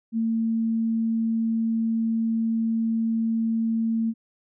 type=tone; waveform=sine; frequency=225.9 Hz; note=A3; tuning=46 cents sharp; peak=-21 dBFS; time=0.12-4.14 s; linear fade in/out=50 ms; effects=none